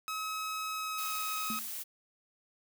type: tone with pitch glide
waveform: sawtooth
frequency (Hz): 1280 to 1269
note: D#6 to D#6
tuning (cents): +49 to +34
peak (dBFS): -31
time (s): 0.08-1.59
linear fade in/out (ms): 0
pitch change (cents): -15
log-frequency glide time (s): 0.72-1.28
type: noise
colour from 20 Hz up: blue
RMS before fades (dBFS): -40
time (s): 0.97-1.84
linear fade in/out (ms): 20
type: tone with exponential decay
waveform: sine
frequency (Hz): 224.3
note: A3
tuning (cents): +34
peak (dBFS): -34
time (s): 1.5-1.72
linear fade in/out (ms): 2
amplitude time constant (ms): 46
effects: none